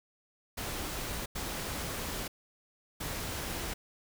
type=noise bursts at uneven times; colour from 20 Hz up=pink; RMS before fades=-37 dBFS; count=3; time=0.57-1.26 / 1.35-2.28 / 3-3.74 s; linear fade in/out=10 ms; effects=none